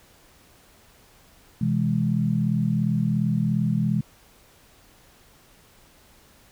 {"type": "chord", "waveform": "sine", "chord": "C augmented", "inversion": "none", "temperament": "equal with one note detuned", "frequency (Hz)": [127.53, 164.81, 207.7], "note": ["C3", "E3", "G#3"], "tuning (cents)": [-44, 0, 0], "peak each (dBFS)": [-25, -24, -24], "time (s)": [1.61, 4.01], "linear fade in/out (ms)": 5, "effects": ["pink hiss -55 dBFS RMS until 6.51 s"]}